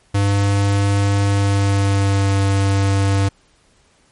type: tone with pitch glide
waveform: square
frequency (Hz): 100.1 to 98.38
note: G2 to G2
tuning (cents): +37 to +7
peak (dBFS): -14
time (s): 0.14-3.29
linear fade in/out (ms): 10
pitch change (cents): -30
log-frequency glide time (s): 1.24-2.38
effects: pink hiss -56 dBFS RMS until 4.11 s + MP3 48 kbps